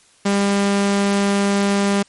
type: tone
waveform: sawtooth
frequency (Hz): 200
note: G3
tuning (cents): +35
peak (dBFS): -11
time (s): 0.25-2.03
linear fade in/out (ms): 10
effects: white hiss -53 dBFS RMS until 2.08 s + MP3 48 kbps